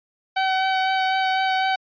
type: tone with vibrato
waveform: sawtooth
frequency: 760 Hz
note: F#5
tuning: 46 cents sharp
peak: -15 dBFS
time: 0.36-1.76 s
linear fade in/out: 10 ms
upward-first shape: sine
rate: 4 Hz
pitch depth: 11 cents each way
effects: resampled to 11025 Hz